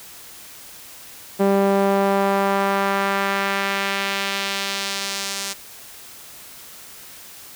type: tone with band-pass filter sweep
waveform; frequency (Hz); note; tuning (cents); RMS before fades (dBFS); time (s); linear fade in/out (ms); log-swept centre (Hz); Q
sawtooth; 197.1; G3; +10; -21; 1.39-5.54; 20; 460 to 6700; 1
effects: white hiss -41 dBFS RMS until 7.55 s